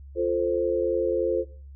sine chord, F major, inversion none, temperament equal, 349.2 / 440 / 523.3 Hz, F4 / A4 / C5, 0 / 0 / 0 cents, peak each -26 dBFS, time 0.15-1.45 s, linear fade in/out 50 ms, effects noise-tail reverb RT60 0.4 s tail -17 dB re dry + added 69 Hz sine -41 dBFS peak until 1.75 s

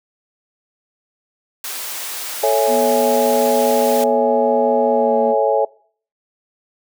white high-pass noise, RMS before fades -27 dBFS, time 1.64-4.04 s, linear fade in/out 2 ms, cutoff 490 Hz, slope 12 dB/octave
sine chord, A major seventh, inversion none, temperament equal, 440 / 554.4 / 659.3 / 830.6 Hz, A4 / C#5 / E5 / G#5, 0 / 0 / 0 / 0 cents, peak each -18 / -17 / -19 / -19 dBFS, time 2.43-5.65 s, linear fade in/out 5 ms
triangle tone with pitch glide, 242.4 to 233.9 Hz, B3 to A#3, -32 to +6 cents, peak -20 dBFS, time 2.67-5.35 s, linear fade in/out 50 ms, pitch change -62 cents, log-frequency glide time 4.9-5.15 s
effects noise-tail reverb RT60 0.5 s tail -23 dB re dry

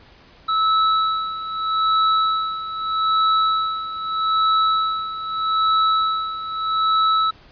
square tone with tremolo, 1304 Hz, E6, 19 cents flat, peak -15 dBFS, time 0.48-7.31 s, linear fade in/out 10 ms, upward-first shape sine, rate 0.8 Hz, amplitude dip 75%, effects pink hiss -49 dBFS RMS until 7.51 s + resampled to 11025 Hz

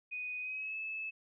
sine tone with pitch glide, 2489 to 2607 Hz, D#7 to E7, 0 to -20 cents, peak -37 dBFS, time 0.11-1.11 s, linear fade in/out 20 ms, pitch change +80 cents, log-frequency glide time 0.4-0.77 s, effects none

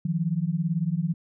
sine beating tone pair, 158.1 / 176.1 Hz, D#3 / F3, +28 / +15 cents, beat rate 18 Hz, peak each -26 dBFS, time 0.05-1.14 s, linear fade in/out 5 ms, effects none

